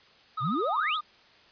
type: tone with vibrato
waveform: triangle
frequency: 1244.5 Hz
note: D#6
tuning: in tune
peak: -27 dBFS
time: 0.37-1.01 s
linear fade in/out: 10 ms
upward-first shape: sine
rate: 14 Hz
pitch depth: 56 cents each way
type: exponential sweep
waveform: sine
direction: up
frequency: 110 to 4186 Hz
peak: -27 dBFS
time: 0.4-0.99 s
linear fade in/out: 50 ms
effects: white hiss -57 dBFS RMS until 1.51 s + resampled to 11025 Hz